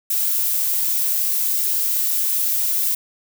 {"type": "noise", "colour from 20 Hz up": "violet", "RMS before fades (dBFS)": -20, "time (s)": [0.1, 2.95], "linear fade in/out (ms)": 5, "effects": []}